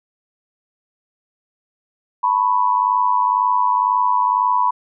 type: tone with amplitude modulation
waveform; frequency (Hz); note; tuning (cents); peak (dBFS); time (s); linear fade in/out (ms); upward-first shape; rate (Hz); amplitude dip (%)
sine; 989; B5; +2; -10; 2.23-4.71; 10; sine; 102; 80
effects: none